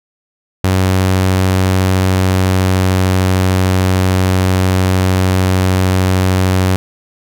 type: tone with pitch glide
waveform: sawtooth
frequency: 93.8 to 93.26 Hz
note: F#2 to F#2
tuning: +24 to +14 cents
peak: -6 dBFS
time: 0.64-6.76 s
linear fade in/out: 0 ms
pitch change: -10 cents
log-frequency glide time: 2.05-3.07 s
effects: none